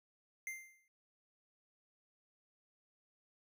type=tone with exponential decay; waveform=square; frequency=2093 Hz; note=C7; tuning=in tune; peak=-39 dBFS; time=0.47-0.88 s; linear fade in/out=1 ms; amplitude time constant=89 ms; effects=none